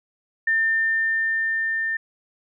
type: tone with level ramp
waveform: sine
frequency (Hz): 1800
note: A6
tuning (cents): +39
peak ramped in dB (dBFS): -17 to -22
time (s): 0.47-1.97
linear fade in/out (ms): 5
effects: none